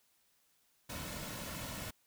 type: noise with comb filter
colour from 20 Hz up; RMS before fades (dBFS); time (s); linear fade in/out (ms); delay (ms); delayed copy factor
pink; -43; 0.89-1.91; 10; 2.5; -0.5
effects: white hiss -73 dBFS RMS until 2.06 s

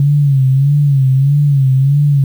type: tone with vibrato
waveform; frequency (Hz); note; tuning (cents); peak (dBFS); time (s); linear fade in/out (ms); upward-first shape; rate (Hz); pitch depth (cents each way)
sine; 138.59; C#3; 0; -7; 0-2.24; 2; sine; 1.6; 93
effects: 7-bit

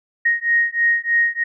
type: beating tone pair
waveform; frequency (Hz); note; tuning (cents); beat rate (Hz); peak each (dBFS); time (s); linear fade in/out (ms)
sine; 1868 / 1871.2; A#6 / A#6; +3 / +6; 3.2; -18; 0.25-1.44; 10
effects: none

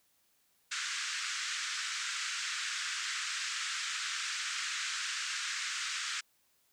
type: band-pass noise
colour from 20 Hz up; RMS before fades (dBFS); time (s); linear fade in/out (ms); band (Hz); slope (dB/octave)
pink; -37; 0.71-6.21; 10; 1300 to 7900; 48
effects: white hiss -72 dBFS RMS until 6.72 s

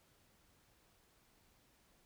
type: silence
effects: pink hiss -71 dBFS RMS until 2.05 s

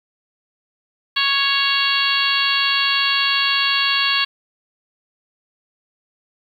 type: harmonic tone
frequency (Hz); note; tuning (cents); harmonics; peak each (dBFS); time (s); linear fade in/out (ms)
554.4; C#5; 0; 2 / 3 / 4 / 5 / 6 / 7 / 8; -24 / -23 / -27 / -21 / -22 / -26 / -23; 1.16-4.25; 10
effects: 8-bit

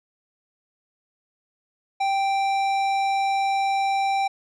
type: tone with tanh clipping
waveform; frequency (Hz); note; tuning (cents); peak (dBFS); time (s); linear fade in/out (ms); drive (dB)
sine; 784; G5; 0; -22; 2-4.28; 10; 14
effects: none

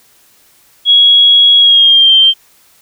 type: tone with pitch glide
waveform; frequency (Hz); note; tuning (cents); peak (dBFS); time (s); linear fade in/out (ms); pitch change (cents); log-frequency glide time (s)
sine; 3324 to 3148; G#7 to G7; +1 to +7; -3; 0.85-2.34; 50; -94; 1.58-2.14
effects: white hiss -48 dBFS RMS until 2.81 s

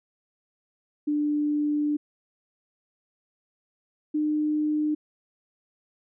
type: tone pair in turn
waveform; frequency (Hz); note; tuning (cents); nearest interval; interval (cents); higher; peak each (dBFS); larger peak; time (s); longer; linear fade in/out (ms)
sine; 296.2 / 302.8; D4 / D#4; +15 / -47; unison; 38; second; -22; neither; 1.07-1.97 / 4.14-4.95; first; 10
effects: none

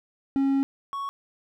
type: tone pair in turn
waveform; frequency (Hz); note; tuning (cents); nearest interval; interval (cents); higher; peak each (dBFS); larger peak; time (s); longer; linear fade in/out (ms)
triangle; 273.1 / 1111.2; C#4 / C#6; -26 / +4; 2 octaves; 2430; second; -18 / -27; first; 0.36-0.63 / 0.93-1.09; first; 0
effects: none

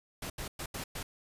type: noise bursts at uneven times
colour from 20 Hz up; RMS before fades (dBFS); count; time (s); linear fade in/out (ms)
pink; -39; 5; 0.22-0.3 / 0.38-0.48 / 0.59-0.66 / 0.74-0.84 / 0.95-1.03; 5
effects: resampled to 32000 Hz

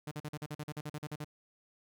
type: tone bursts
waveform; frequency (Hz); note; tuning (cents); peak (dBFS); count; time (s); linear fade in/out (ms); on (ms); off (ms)
sawtooth; 150; D3; +37; -34; 14; 0.07-1.245; 5; 44; 43
effects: none

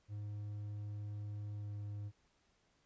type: tone with pitch glide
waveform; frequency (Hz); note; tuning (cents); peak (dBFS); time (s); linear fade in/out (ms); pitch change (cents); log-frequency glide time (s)
triangle; 103.83 to 103.05; G#2 to G#2; 0 to -13; -39; 0.08-2.12; 50; -13; 1.55-1.72
effects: pink hiss -75 dBFS RMS until 2.85 s + resampled to 16000 Hz

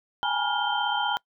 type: tone cluster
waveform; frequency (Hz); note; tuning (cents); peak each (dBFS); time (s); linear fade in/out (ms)
sine; 813 / 849 / 965 / 1413 / 3128; G#5 / G#5 / B5 / F6 / G7; -37 / +38 / -40 / +20 / -4; -30; 0.23-1.17; 0
effects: noise-tail reverb RT60 0.1 s tail -24 dB re dry

